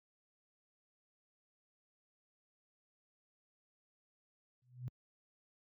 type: tone with exponential growth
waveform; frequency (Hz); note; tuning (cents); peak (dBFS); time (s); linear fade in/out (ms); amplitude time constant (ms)
sine; 124.8; B2; +19; -35; 4.62-4.88; 0; 56
effects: high-pass 80 Hz 12 dB/octave